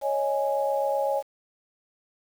sine chord, C# suspended second, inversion none, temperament equal, 554.4 / 622.3 / 830.6 Hz, C#5 / D#5 / G#5, 0 / 0 / 0 cents, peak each -25 / -30 / -28 dBFS, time 0.01-1.23 s, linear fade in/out 50 ms, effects 8-bit

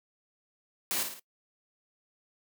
white noise with echo, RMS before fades -31 dBFS, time 0.91-1.03 s, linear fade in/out 0 ms, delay 55 ms, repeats 3, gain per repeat -6 dB, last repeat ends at 1.195 s, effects noise-tail reverb RT60 0.1 s tail -21 dB re dry + high-pass 150 Hz 12 dB/octave

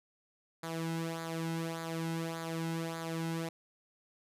sawtooth tone with flanger, 164.4 Hz, E3, 4 cents flat, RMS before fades -37 dBFS, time 0.63-3.49 s, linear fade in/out 5 ms, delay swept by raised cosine 0.35 to 1.75 ms, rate 1.7 Hz, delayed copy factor -0.65, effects resampled to 32000 Hz

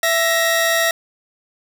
sawtooth tone pair together, 666 / 1883.7 Hz, E5 / A#6, +18 / +18 cents, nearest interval octave + tritone, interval 1800 cents, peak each -14 dBFS, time 0.03-0.91 s, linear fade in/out 2 ms, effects none

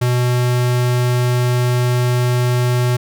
square tone, 123.47 Hz, B2, in tune, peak -14 dBFS, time 0.01-2.97 s, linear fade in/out 10 ms, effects none

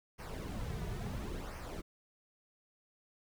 brown noise with flanger, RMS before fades -41 dBFS, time 0.18-1.82 s, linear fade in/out 20 ms, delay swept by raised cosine 0.26 to 3.76 ms, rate 0.72 Hz, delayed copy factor -0.65, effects none

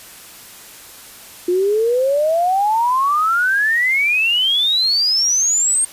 sine exponential sweep, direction up, 349.2 to 8710 Hz, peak -13 dBFS, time 1.48-5.85 s, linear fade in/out 5 ms, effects white hiss -39 dBFS RMS until 5.92 s + resampled to 32000 Hz

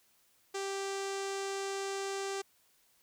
sawtooth tone with low-pass filter, 392 Hz, G4, in tune, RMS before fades -37 dBFS, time 0.54-2.42 s, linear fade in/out 10 ms, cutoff 7300 Hz, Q 2.1, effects white hiss -69 dBFS RMS until 3.02 s

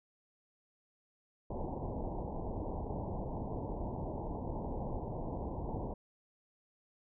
pink low-pass noise, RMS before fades -39 dBFS, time 1.5-5.94 s, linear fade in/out 5 ms, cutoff 970 Hz, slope 96 dB/octave, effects none

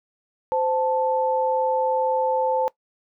sine tone pair together, 518 / 879 Hz, C5 / A5, -17 / -2 cents, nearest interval major sixth, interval 915 cents, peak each -22 / -22 dBFS, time 0.52-2.68 s, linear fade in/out 0 ms, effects noise-tail reverb RT60 0.1 s tail -20 dB re dry

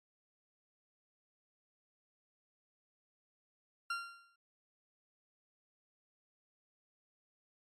40% pulse tone with exponential decay, 1383 Hz, F6, 17 cents flat, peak -32 dBFS, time 3.9-4.36 s, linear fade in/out 5 ms, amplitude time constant 100 ms, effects low-pass 7000 Hz 12 dB/octave + MP3 64 kbps

